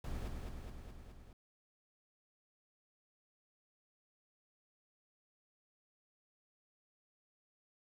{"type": "noise with echo", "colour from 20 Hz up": "brown", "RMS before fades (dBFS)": -41, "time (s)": [0.04, 0.28], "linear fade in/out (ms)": 2, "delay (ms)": 210, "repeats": 5, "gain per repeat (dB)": -3, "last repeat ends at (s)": 1.33, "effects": []}